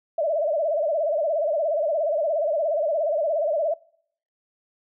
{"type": "tone with vibrato", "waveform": "sine", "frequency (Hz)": 622.3, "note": "D#5", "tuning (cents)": 0, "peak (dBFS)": -20, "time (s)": [0.18, 3.74], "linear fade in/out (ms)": 5, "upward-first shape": "sine", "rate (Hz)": 17, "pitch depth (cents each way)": 140, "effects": ["noise-tail reverb RT60 0.6 s tail -24 dB re dry"]}